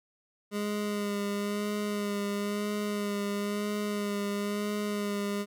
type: tone with vibrato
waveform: 25% pulse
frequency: 205.4 Hz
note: G#3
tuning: 19 cents flat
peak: -26 dBFS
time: 0.51-5.46 s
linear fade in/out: 50 ms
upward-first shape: sine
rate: 1 Hz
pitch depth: 23 cents each way
effects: none